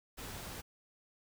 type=noise; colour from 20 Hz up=pink; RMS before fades=-45 dBFS; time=0.17-0.62 s; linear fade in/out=20 ms; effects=none